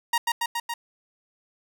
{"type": "tone with echo", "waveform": "sawtooth", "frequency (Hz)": 938, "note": "A#5", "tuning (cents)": 11, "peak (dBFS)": -16, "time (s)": [0.13, 0.18], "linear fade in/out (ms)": 5, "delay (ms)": 140, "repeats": 4, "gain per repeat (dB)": -2, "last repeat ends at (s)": 0.74, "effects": []}